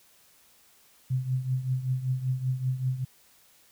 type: tone with tremolo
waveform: sine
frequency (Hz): 129.2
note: C3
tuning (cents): -21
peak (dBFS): -22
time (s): 1.1-3.05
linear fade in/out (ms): 10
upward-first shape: triangle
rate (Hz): 5.2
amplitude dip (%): 80
effects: white hiss -60 dBFS RMS until 3.71 s